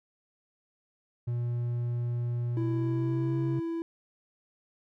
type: tone with pitch glide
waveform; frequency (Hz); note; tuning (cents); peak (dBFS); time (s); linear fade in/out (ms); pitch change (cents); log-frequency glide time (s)
triangle; 120 to 133.15; B2 to C3; -49 to +31; -26; 1.27-3.6; 10; +180; 2.56-3.38
type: tone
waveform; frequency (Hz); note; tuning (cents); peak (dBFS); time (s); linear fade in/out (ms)
triangle; 332; E4; +12; -28; 2.57-3.82; 0
effects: none